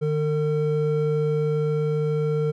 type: tone pair together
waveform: triangle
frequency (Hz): 151.4 / 453.7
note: D#3 / A#4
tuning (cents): -47 / -47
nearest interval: octave + perfect fifth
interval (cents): 1900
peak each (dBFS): -21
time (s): 0.01-2.52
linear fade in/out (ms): 20
effects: none